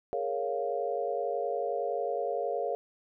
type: chord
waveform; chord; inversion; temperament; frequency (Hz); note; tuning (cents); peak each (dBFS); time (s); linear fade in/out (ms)
sine; Bb minor seventh; third; equal; 415.3 / 466.2 / 554.4 / 698.5; Ab4 / Bb4 / Db5 / F5; 0 / 0 / 0 / 0; -36 / -34 / -34 / -34; 0.13-2.75; 0
effects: none

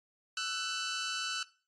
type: tone pair together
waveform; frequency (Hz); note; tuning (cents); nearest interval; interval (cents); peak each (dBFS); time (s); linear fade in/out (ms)
15% pulse; 1328.3 / 1497; E6 / F#6; +13 / +20; major second; 207; -31 / -28; 0.37-1.43; 2
effects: noise-tail reverb RT60 0.4 s tail -20 dB re dry + MP3 48 kbps

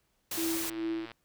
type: noise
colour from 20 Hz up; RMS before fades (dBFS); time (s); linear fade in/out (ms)
white; -35; 0.31-0.7; 5
type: tone with tremolo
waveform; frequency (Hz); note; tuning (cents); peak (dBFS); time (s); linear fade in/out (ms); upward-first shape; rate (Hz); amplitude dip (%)
sine; 329.6; E4; 0; -29; 0.37-1.06; 10; sine; 2.4; 70
type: click train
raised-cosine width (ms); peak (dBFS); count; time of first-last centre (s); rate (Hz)
0.3; -29; 57; 0.63-1.117; 115
effects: pink hiss -74 dBFS RMS until 1.24 s

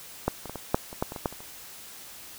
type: clicks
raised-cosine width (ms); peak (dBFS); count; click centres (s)
1; -9 / -23 / -22 / -20 / -6 / -25 / -11 / -22 / -21 / -11 / -27 / -30; 12; 0.28 / 0.457 / 0.496 / 0.557 / 0.745 / 0.929 / 1.025 / 1.121 / 1.162 / 1.258 / 1.326 / 1.405
effects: white hiss -45 dBFS RMS until 2.38 s

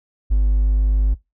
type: tone with hard clipping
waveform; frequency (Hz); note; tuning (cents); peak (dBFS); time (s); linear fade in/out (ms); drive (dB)
triangle; 50.4; G1; +49; -13; 0.3-1.15; 20; 4
effects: noise-tail reverb RT60 0.2 s tail -21 dB re dry

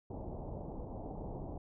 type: low-pass noise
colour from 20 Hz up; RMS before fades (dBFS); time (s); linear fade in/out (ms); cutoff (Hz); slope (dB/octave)
pink; -43; 0.1-1.58; 5; 880; 48
effects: none

